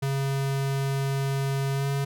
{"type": "tone with pitch glide", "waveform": "square", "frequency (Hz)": [137, 138.99], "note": ["C#3", "C#3"], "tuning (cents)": [-20, 5], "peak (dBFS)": -25, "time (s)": [0.02, 2.05], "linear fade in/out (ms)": 10, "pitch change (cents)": 25, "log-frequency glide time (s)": [1.73, 1.87], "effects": []}